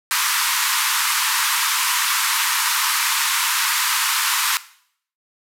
pink band-pass noise, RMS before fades -20 dBFS, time 0.11-4.57 s, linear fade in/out 0 ms, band 910 to 15000 Hz, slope 96 dB/octave, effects noise-tail reverb RT60 0.6 s tail -17 dB re dry

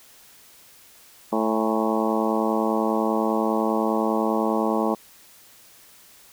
harmonic tone with a mistuned harmonic, 110 Hz, A2, in tune, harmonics 2 / 3 / 4 / 5 / 6 / 7 / 8 / 9 / 10, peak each -25 / -27 / -28 / -29 / -30 / -30 / -31 / -32 / -32 dBFS, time 1.32-4.95 s, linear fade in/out 10 ms, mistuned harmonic 7, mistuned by +55 cents, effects white hiss -51 dBFS RMS until 6.32 s

